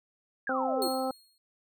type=exponential sweep; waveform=sine; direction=down; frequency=1706 to 318.4 Hz; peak=-31 dBFS; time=0.47-0.88 s; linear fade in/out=2 ms
type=harmonic tone; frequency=261.6 Hz; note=C4; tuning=in tune; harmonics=1 / 2 / 3 / 4 / 5; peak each=-34 / -32 / -33 / -45 / -39 dBFS; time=0.49-1.11 s; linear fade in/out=2 ms
type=tone with exponential decay; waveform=sawtooth; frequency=4278 Hz; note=C8; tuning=38 cents sharp; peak=-27 dBFS; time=0.82-1.38 s; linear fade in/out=1 ms; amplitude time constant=120 ms
effects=none